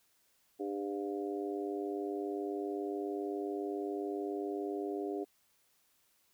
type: harmonic tone with a mistuned harmonic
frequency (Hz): 100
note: G2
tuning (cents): +35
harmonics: 3 / 4 / 5 / 6 / 7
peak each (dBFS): -39 / -37 / -47 / -49 / -45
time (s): 0.59-5.25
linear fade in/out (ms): 20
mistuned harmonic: 7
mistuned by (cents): +18
effects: white hiss -72 dBFS RMS until 6.33 s